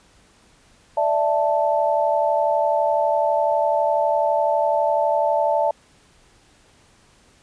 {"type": "chord", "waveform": "sine", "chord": "D suspended second", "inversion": "none", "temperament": "equal", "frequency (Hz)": [587.3, 659.3, 880], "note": ["D5", "E5", "A5"], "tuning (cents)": [0, 0, 0], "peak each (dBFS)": -21, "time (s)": [0.97, 5.71], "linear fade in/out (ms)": 5, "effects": ["pink hiss -55 dBFS RMS until 7.42 s", "resampled to 22050 Hz"]}